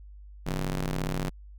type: ring-modulated tone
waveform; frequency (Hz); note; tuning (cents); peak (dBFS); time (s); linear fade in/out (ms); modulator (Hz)
sawtooth; 94.3; F#2; +33; -21; 0.46-1.3; 10; 66.1
effects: added 50 Hz sine -44 dBFS peak until 1.58 s